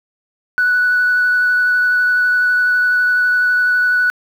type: tone with vibrato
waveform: sine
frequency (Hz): 1480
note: F#6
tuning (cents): 0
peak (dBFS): -10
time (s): 0.58-4.1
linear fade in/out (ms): 0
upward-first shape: triangle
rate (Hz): 12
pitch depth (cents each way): 13
effects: tanh soft clip ceiling -7 dBFS + 7-bit